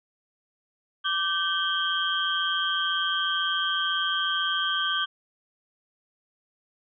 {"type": "tone cluster", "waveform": "sine", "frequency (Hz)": [1173, 1545, 3072, 3246], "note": ["D6", "G6", "G7", "G#7"], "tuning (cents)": [-2, -26, -36, -40], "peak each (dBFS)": [-30, -28, -32, -28], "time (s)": [1.04, 5.06], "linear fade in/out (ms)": 20, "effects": []}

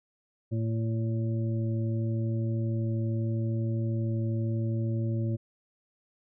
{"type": "harmonic tone", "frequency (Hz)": 112.6, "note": "A2", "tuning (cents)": 40, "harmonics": [1, 2, 3, 5], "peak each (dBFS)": [-27, -35, -37, -43], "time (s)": [0.51, 5.37], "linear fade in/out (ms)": 20, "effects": []}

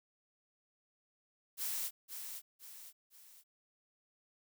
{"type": "noise with echo", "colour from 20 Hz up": "blue", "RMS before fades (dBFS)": -38, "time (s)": [1.57, 1.91], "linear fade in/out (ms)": 50, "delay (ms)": 510, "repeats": 3, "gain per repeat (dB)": -7, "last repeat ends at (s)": 3.44, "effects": []}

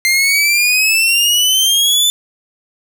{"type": "exponential sweep", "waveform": "sawtooth", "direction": "up", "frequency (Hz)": [2090, 3532], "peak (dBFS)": -7, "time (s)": [0.05, 2.1], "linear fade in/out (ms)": 0, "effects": []}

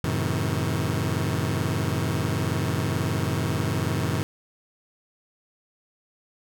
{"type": "chord", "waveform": "sawtooth", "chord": "F# diminished seventh", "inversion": "none", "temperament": "just", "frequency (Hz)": [92.5, 111, 133.2, 159.84], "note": ["F#2", "A2", "C3", "Eb3"], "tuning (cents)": [0, 16, 31, 47], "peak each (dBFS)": -25, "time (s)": [0.04, 4.23], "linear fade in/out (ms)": 0, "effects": []}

